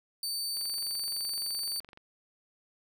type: tone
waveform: sawtooth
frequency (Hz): 4570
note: D8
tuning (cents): -48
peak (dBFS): -29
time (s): 0.23-1.8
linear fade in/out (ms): 2
type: click train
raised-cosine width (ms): 0.3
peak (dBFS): -34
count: 34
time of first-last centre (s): 0.57-1.974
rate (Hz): 23.5
effects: none